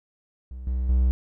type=tone with level steps; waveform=triangle; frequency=63 Hz; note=B1; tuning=35 cents sharp; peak=-32 / -21 / -15 dBFS; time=0.51-1.11 s; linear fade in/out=0 ms; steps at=0.67 / 0.89 s; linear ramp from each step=2 ms; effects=none